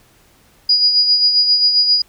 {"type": "tone with tremolo", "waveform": "sine", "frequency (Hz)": 4900, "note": "D#8", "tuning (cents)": -27, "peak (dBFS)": -8, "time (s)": [0.69, 2.02], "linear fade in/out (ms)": 5, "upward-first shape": "sine", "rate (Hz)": 7.5, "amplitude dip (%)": 50, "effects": ["pink hiss -52 dBFS RMS until 2.08 s"]}